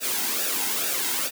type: noise with flanger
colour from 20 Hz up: white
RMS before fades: -26 dBFS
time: 0-1.31 s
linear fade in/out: 50 ms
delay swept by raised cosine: 0.93 to 1.74 ms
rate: 2.3 Hz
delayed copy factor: -0.6
effects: high-pass 200 Hz 12 dB/octave